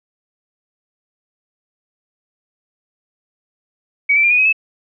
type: tone with pitch steps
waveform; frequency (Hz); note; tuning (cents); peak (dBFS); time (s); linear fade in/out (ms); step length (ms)
sine; 2263 / 2328 / 2395 / 2464 / 2534 / 2607; C#7 / D7 / D7 / D#7 / D#7 / E7; +35 / -16 / +33 / -17 / +31 / -20; -10; 4.09-4.528; 10; 73
effects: none